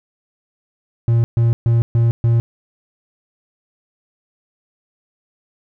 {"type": "tone bursts", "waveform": "triangle", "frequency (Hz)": 116.54, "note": "A#2", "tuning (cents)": 0, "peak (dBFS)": -9, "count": 5, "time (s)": [1.08, 2.4], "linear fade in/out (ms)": 0, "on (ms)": 160, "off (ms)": 130, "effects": []}